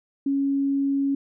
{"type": "tone", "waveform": "sine", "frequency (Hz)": 276.8, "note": "C#4", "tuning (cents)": -2, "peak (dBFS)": -20, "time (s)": [0.26, 1.15], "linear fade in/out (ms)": 5, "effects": []}